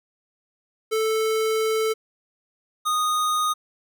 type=tone pair in turn; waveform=square; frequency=440 / 1238.1 Hz; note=A4 / D#6; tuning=0 / -9 cents; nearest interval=octave + tritone; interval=1791 cents; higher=second; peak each=-21 dBFS; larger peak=neither; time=0.91-1.94 / 2.85-3.54 s; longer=first; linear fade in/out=20 ms; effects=none